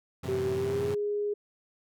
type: chord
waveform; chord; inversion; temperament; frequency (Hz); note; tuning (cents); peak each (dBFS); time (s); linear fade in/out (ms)
sawtooth; F# half-diminished seventh; none; equal; 92.5 / 110 / 130.81 / 164.81; F#2 / A2 / C3 / E3; 0 / 0 / 0 / 0; -34 / -38 / -34 / -38; 0.23-0.95; 10
type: tone with pitch glide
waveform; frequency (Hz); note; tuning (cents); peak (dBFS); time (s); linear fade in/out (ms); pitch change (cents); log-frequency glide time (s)
sine; 385.5 to 413.2; G4 to G#4; -29 to -9; -27; 0.28-1.34; 10; +120; 0.53-0.91
effects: none